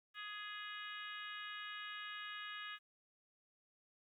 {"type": "harmonic tone with a mistuned harmonic", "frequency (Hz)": 415.3, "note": "G#4", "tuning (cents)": 0, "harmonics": [3, 4, 5, 6, 7, 8, 9], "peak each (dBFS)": [-51, -49, -55, -56, -52, -58, -57], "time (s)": [0.14, 2.79], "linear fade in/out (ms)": 50, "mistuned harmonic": 4, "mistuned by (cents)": 15, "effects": ["13-bit"]}